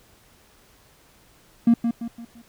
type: tone with echo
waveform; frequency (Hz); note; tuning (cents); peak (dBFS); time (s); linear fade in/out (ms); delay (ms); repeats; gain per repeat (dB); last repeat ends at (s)
triangle; 233.1; A#3; 0; -9; 1.67-1.74; 5; 170; 4; -8; 2.42
effects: tanh soft clip ceiling -8 dBFS + pink hiss -56 dBFS RMS until 2.48 s